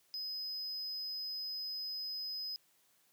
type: tone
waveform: triangle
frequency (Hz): 5040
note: D#8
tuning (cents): +21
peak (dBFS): -37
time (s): 0.14-2.56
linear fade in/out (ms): 0
effects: white hiss -71 dBFS RMS until 3.12 s + high-pass 100 Hz 12 dB/octave